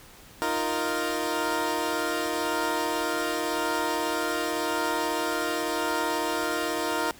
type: chord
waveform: 15% pulse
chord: Eb suspended second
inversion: none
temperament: equal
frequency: 311.1 / 349.2 / 466.2 Hz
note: Eb4 / F4 / Bb4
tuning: 0 / 0 / 0 cents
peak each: -24 dBFS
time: 0.42-7.11 s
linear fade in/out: 0 ms
effects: pink hiss -50 dBFS RMS until 7.19 s